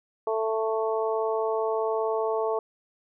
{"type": "harmonic tone", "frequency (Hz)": 221.2, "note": "A3", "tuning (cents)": 9, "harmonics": [2, 3, 4, 5], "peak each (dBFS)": [-26, -30, -32, -34], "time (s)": [0.27, 2.59], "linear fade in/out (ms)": 2, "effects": []}